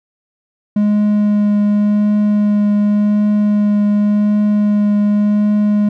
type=tone with vibrato; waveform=triangle; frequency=207.7 Hz; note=G#3; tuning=in tune; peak=-8 dBFS; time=0.76-5.89 s; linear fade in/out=5 ms; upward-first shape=triangle; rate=0.89 Hz; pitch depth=11 cents each way; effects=none